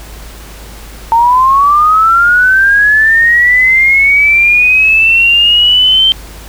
sine linear sweep, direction up, 903 to 3136 Hz, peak -4 dBFS, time 1.12-6.12 s, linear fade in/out 0 ms, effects added 52 Hz sine -29 dBFS peak until 6.48 s + pink hiss -33 dBFS RMS until 6.48 s

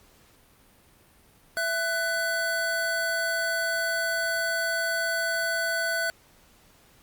square tone pair together, 666.2 / 1494 Hz, E5 / F#6, +18 / +16 cents, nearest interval octave + major second, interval 1398 cents, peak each -31 / -27 dBFS, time 1.57-6.1 s, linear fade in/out 0 ms, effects pink hiss -58 dBFS RMS until 7.02 s + Opus 48 kbps

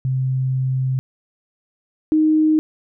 sine tone pair in turn, 130.7 / 310.9 Hz, C3 / D#4, -1 / -1 cents, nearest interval octave + minor third, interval 1500 cents, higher second, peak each -17 / -12 dBFS, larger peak second, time 0.05-0.99 / 2.12-2.59 s, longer first, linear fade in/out 0 ms, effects none

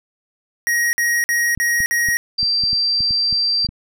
square tone bursts, 1889 Hz, A#6, 22 cents sharp, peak -16 dBFS, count 5, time 0.67-2.17 s, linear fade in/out 0 ms, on 260 ms, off 50 ms
clicks, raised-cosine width 5 ms, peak -19 dBFS, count 11, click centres 1.576 / 1.804 / 2.087 / 2.43 / 2.637 / 2.731 / 3.006 / 3.108 / 3.327 / 3.648 / 3.69 s
sine tone, 4699 Hz, D8, in tune, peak -15 dBFS, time 2.38-3.67 s, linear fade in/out 10 ms
effects none

